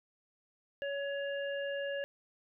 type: harmonic tone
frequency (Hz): 561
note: C#5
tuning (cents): +21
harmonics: 1 / 3 / 5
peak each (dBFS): -35 / -41 / -46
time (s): 0.82-2.04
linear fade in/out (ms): 0
effects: none